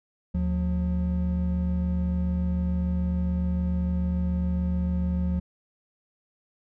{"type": "tone pair together", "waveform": "triangle", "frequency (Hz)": [75.43, 179.4], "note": ["D2", "F3"], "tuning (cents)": [47, 47], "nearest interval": "octave + minor third", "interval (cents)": 1500, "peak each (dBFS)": -24, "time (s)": [0.34, 5.4], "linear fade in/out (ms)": 10, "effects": []}